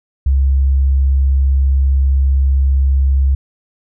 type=tone; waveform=sine; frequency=67.6 Hz; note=C#2; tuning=43 cents flat; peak=-9 dBFS; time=0.26-3.35 s; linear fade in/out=5 ms; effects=none